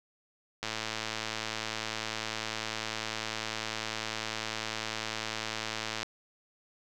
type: click train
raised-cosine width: 0.2 ms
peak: -16 dBFS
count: 595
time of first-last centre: 0.63-6.03 s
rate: 110 Hz
effects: none